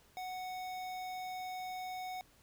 square tone with notch filter, 740 Hz, F#5, in tune, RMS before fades -42 dBFS, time 0.17-2.21 s, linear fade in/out 0 ms, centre 9200 Hz, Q 1.4, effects pink hiss -66 dBFS RMS until 2.42 s

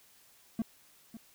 triangle tone with echo, 225.4 Hz, A3, 42 cents sharp, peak -26 dBFS, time 0.59-0.62 s, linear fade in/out 2 ms, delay 550 ms, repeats 1, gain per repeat -14 dB, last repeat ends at 1.17 s, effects white hiss -62 dBFS RMS until 1.34 s

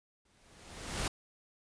pink noise with exponential growth, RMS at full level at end -32 dBFS, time 0.25-1.08 s, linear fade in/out 5 ms, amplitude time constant 180 ms, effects resampled to 22050 Hz

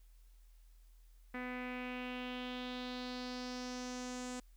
sawtooth tone with low-pass filter sweep, 250 Hz, B3, 21 cents sharp, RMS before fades -43 dBFS, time 1.34-4.4 s, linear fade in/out 5 ms, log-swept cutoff 2000 to 7600 Hz, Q 3.6, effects added 41 Hz sine -58 dBFS peak until 4.56 s + white hiss -75 dBFS RMS until 4.56 s

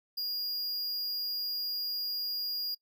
square tone, 4843 Hz, D#8, 48 cents flat, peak -32 dBFS, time 0.17-2.75 s, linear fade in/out 10 ms, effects noise-tail reverb RT60 0.1 s tail -23 dB re dry

